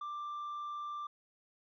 triangle tone with tanh clipping, 1181 Hz, D6, 9 cents sharp, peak -39 dBFS, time 0.01-1.07 s, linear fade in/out 5 ms, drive 7 dB, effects none

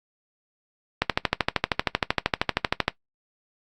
click train, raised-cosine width 0.3 ms, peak -3 dBFS, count 25, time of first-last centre 1.02-2.88 s, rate 12.9 Hz, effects noise-tail reverb RT60 0.1 s tail -17 dB re dry + Opus 48 kbps

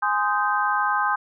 sine chord, Ab major seventh, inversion none, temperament just, 830.6 / 1038.3 / 1245.9 / 1557.4 Hz, Ab5 / C6 / Eb6 / G6, 0 / -14 / +2 / -12 cents, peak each -25 dBFS, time 0.02-1.16 s, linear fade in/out 10 ms, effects none

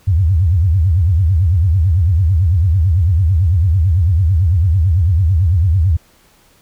sine tone with vibrato, 87.31 Hz, F2, in tune, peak -9 dBFS, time 0.07-5.97 s, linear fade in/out 10 ms, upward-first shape triangle, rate 9 Hz, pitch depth 300 cents each way, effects pink hiss -51 dBFS RMS until 6.61 s

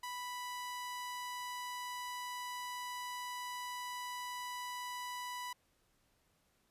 sawtooth tone, 987.8 Hz, B5, in tune, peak -37 dBFS, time 0.03-5.53 s, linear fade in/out 5 ms, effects pink hiss -75 dBFS RMS until 6.7 s + resampled to 32000 Hz

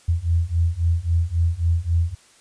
sine beating tone pair, 82.41 / 86.11 Hz, E2 / F2, 0 / -24 cents, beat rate 3.7 Hz, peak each -21 / -20 dBFS, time 0.08-2.15 s, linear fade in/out 10 ms, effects white hiss -53 dBFS RMS until 2.4 s + resampled to 22050 Hz

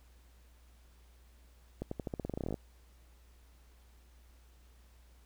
accelerating click train, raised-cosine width 2 ms, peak -23 dBFS, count 17, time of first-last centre 1.82-2.542 s, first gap 94 ms, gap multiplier 0.89, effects added 60 Hz sine -58 dBFS peak until 5.25 s + pink hiss -68 dBFS RMS until 5.25 s

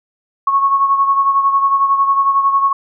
sine beating tone pair, 1100 / 1111 Hz, C#6 / C#6, -14 / +4 cents, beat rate 11 Hz, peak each -11 / -19 dBFS, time 0.47-2.73 s, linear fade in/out 5 ms, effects none

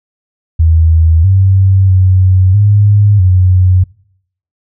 sine tone with pitch steps, 81 / 95.9 / 93.3 / 103 / 91.9 Hz, E2 / G2 / F#2 / G#2 / F#2, -30 / -37 / +15 / -14 / -11 cents, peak -4 dBFS, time 0.59-3.84 s, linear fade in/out 10 ms, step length 650 ms, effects noise-tail reverb RT60 0.7 s tail -24 dB re dry

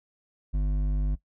sine tone with hard clipping, 50 Hz, G1, 35 cents sharp, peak -25 dBFS, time 0.53-1.16 s, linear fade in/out 20 ms, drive 9 dB, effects noise-tail reverb RT60 0.1 s tail -17 dB re dry

